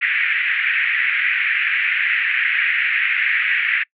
pink band-pass noise, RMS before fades -19 dBFS, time 0.01-3.84 s, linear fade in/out 20 ms, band 1700 to 2500 Hz, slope 48 dB/octave, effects noise-tail reverb RT60 0.1 s tail -25 dB re dry

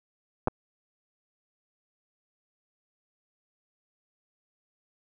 clicks, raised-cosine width 1 ms, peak -10 / -15 dBFS, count 2, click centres 0.474 / 0.482 s, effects none

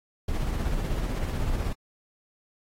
brown noise with tremolo, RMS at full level -26 dBFS, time 0.28-1.73 s, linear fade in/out 5 ms, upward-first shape sine, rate 16 Hz, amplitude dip 35%, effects AAC 48 kbps

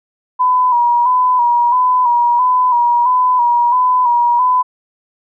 sine tone with vibrato, 980 Hz, B5, 14 cents flat, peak -9 dBFS, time 0.39-4.63 s, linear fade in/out 20 ms, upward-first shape square, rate 1.5 Hz, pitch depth 43 cents each way, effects none

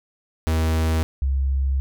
45% pulse / sine tone pair in turn, 80.1 / 67.36 Hz, E2 / C#2, -49 / -49 cents, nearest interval minor third, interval 300 cents, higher first, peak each -18 dBFS, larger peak neither, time 0.47-1.03 / 1.22-1.8 s, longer second, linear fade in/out 0 ms, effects none

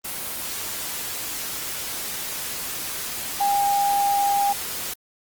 sine tone in noise, 804 Hz, G5, 44 cents sharp, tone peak -18 dBFS, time 3.4-4.53 s, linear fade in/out 10 ms, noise white, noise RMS -30 dBFS, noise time 0.04-4.94 s, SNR +9 dB, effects Opus 24 kbps

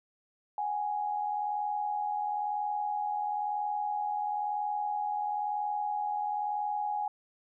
sine tone pair together, 749.6 / 830.6 Hz, F#5 / G#5, +22 / 0 cents, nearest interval major second, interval 178 cents, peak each -38 / -30 dBFS, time 0.58-7.08 s, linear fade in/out 2 ms, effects none

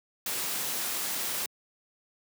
white noise, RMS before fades -32 dBFS, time 0.26-1.46 s, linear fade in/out 2 ms, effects high-pass 150 Hz 12 dB/octave

